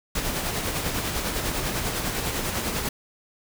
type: noise with tremolo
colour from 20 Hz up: pink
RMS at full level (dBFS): -26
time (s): 0.15-2.89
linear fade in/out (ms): 5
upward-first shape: sine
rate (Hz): 10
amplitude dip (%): 40
effects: none